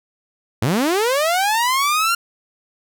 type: linear sweep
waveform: sawtooth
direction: up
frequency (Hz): 96.6 to 1401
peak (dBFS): -12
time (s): 0.62-2.15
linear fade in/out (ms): 5
effects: none